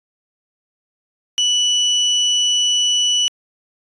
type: tone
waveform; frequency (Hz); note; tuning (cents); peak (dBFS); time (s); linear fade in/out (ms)
35% pulse; 2960; F#7; 0; -12; 1.38-3.28; 0
effects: resampled to 24000 Hz